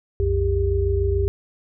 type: tone cluster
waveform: sine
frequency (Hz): 62.8 / 89.7 / 397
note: B1 / F2 / G4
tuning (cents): +30 / +47 / +22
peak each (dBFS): -22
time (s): 0.2-1.28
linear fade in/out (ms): 0
effects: none